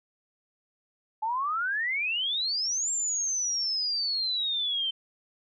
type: exponential two-way sweep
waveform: sine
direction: up then down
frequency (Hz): 850 to 7459 to 3083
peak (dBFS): -26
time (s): 1.22-4.91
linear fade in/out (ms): 10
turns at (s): 2.91
effects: none